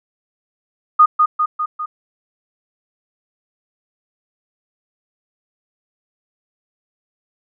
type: tone with echo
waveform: sine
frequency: 1232 Hz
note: D#6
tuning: 17 cents flat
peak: -5 dBFS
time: 0.99-1.06 s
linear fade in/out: 10 ms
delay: 200 ms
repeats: 4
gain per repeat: -4 dB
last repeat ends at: 1.86 s
effects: none